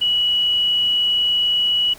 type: tone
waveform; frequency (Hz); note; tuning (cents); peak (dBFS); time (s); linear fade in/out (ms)
sine; 2932; F#7; -16; -15; 0.01-1.94; 10
effects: pink hiss -43 dBFS RMS until 1.98 s